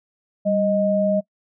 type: tone pair together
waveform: sine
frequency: 196 / 622.3 Hz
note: G3 / D#5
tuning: 0 / 0 cents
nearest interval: octave + minor sixth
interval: 2000 cents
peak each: -21 / -18 dBFS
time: 0.45-1.21 s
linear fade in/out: 20 ms
effects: noise-tail reverb RT60 0.1 s tail -22 dB re dry